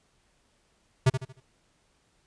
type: tone with echo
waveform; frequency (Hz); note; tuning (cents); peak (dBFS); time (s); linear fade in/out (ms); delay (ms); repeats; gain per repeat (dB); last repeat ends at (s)
square; 130.5; C3; -4; -17; 1.06-1.1; 10; 76; 4; -9; 1.404
effects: pink hiss -68 dBFS RMS until 2.26 s + resampled to 22050 Hz